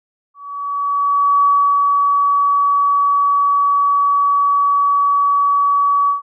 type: tone with ADSR envelope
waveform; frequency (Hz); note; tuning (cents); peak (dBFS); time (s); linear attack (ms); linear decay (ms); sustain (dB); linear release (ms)
sine; 1137; C#6; +44; -9; 0.34-6.22; 1100; 330; -2; 130
effects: none